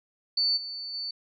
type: tone with level steps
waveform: sine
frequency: 4500 Hz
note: C#8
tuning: 25 cents sharp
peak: -22 / -34 / -31 dBFS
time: 0.37-1.11 s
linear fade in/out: 5 ms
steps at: 0.56 / 0.93 s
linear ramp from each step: 20 ms
effects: none